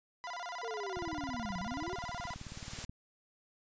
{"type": "tone with vibrato", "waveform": "30% pulse", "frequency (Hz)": 836, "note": "G#5", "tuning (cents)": 11, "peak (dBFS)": -37, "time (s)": [0.24, 2.34], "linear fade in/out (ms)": 0, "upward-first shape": "square", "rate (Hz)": 16, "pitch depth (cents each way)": 300}
{"type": "linear two-way sweep", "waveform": "sine", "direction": "down then up", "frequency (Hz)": [466.9, 172.8, 395.1], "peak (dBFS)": -39, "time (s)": [0.63, 1.96], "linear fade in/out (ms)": 5, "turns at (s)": 1.59}
{"type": "noise with exponential growth", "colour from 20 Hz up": "white", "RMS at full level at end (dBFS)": -41, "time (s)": [0.73, 2.85], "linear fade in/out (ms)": 1, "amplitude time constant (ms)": 460}
{"type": "click train", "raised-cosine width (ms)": 5, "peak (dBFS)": -33, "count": 37, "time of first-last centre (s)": [0.97, 2.895], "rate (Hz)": 18.7}
{"effects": ["resampled to 16000 Hz"]}